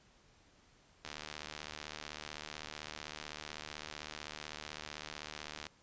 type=click train; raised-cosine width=0.2 ms; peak=-25 dBFS; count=351; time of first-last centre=1.05-5.667 s; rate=75.8 Hz; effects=pink hiss -66 dBFS RMS until 5.82 s + resampled to 16000 Hz